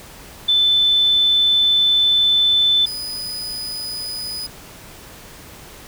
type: tone pair in turn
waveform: sine / 40% pulse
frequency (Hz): 3520 / 4978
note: A7 / D#8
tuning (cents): 0 / 0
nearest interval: tritone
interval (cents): 600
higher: second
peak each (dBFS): -12 / -24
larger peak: first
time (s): 0.48-2.86 / 2.86-4.47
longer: first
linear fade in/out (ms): 10
effects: pink hiss -40 dBFS RMS until 5.87 s